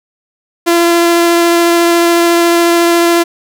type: tone with vibrato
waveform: sawtooth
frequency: 341.1 Hz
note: F4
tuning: 41 cents flat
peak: -3 dBFS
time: 0.66-3.24 s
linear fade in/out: 20 ms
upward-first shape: triangle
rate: 14 Hz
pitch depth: 9 cents each way
effects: none